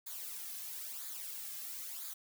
blue noise with flanger, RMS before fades -44 dBFS, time 0.06-2.14 s, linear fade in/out 10 ms, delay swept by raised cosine 0.35 to 2.15 ms, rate 1 Hz, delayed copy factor -0.65, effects none

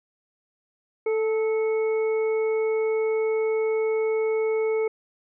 harmonic tone with a mistuned harmonic, 440 Hz, A4, in tune, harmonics 1 / 2 / 3 / 5, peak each -21 / -38 / -42 / -37 dBFS, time 1.06-4.88 s, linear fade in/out 5 ms, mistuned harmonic 3, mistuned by -31 cents, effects none

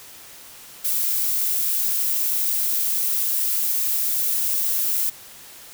violet noise, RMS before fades -22 dBFS, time 0.84-5.1 s, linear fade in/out 10 ms, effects white hiss -43 dBFS RMS until 5.73 s

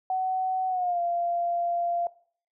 sine tone with pitch glide, 750 to 691.7 Hz, F#5 to F5, +23 to -17 cents, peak -24 dBFS, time 0.1-2.07 s, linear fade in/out 2 ms, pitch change -140 cents, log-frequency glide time 0.68-1 s, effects noise-tail reverb RT60 0.5 s tail -20 dB re dry

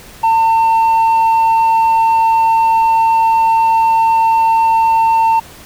sine tone with tanh clipping, 902 Hz, A5, 43 cents sharp, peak -9 dBFS, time 0.23-5.4 s, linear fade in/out 10 ms, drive 3 dB, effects pink hiss -37 dBFS RMS until 5.65 s

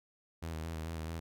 sawtooth tone with vibrato, 80.8 Hz, E2, 34 cents flat, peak -34 dBFS, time 0.42-1.2 s, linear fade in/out 10 ms, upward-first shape square, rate 4.6 Hz, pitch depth 34 cents each way, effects none

